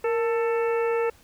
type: harmonic tone with a mistuned harmonic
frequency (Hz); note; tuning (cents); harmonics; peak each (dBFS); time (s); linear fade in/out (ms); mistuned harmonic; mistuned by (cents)
443.3; A4; +13; 1 / 2 / 3 / 4 / 5 / 6; -22 / -32 / -34 / -38 / -39 / -39; 0.04-1.1; 5; 1; +81
effects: pink hiss -56 dBFS RMS until 1.23 s